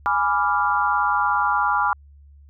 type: chord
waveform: sine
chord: G# diminished seventh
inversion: none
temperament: equal with one note detuned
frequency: 830.6 / 987.8 / 1174.7 / 1391.3 Hz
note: G#5 / B5 / D6 / F6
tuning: 0 / 0 / 0 / -7 cents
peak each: -23 dBFS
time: 0.06-1.93 s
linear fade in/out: 0 ms
effects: added 71 Hz sine -45 dBFS peak until 2.49 s